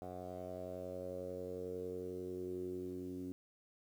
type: tone with low-pass filter sweep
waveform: 10% pulse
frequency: 91.1 Hz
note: F#2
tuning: 26 cents flat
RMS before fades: -44 dBFS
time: 0.02-3.32 s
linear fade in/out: 0 ms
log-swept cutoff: 750 to 300 Hz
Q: 6.1
effects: 11-bit